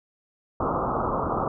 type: low-pass noise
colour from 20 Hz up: white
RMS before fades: -26 dBFS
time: 0.6-1.48 s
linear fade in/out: 2 ms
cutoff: 1300 Hz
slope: 96 dB/octave
effects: none